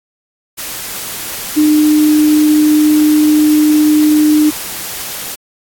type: tone in noise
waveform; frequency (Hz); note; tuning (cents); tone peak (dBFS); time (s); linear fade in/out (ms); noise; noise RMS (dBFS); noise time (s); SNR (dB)
sine; 303.2; D#4; -45; -6; 1.56-4.51; 20; white; -23; 0.57-5.36; +14
effects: AAC 64 kbps